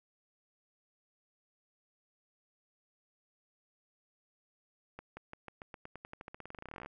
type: accelerating click train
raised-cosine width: 0.5 ms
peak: -30 dBFS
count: 30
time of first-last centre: 4.99-6.86 s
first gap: 180 ms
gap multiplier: 0.91
effects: none